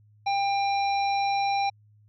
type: harmonic tone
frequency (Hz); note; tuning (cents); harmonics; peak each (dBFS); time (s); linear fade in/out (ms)
796; G5; +26; 1 / 3 / 5 / 7; -23 / -33 / -37 / -40; 0.26-1.7; 10
effects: added 105 Hz sine -55 dBFS peak until 2.08 s